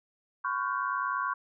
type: tone cluster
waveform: sine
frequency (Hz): 1013 / 1113 / 1417 / 1546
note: B5 / C#6 / F6 / G6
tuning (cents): +44 / +7 / +25 / -24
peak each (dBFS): -34 / -31 / -36 / -36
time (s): 0.44-1.34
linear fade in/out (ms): 10
effects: none